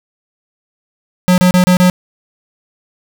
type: tone bursts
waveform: square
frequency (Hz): 181.3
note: F#3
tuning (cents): -35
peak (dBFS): -7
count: 5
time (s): 1.28-1.899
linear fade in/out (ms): 0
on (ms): 99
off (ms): 31
effects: 8-bit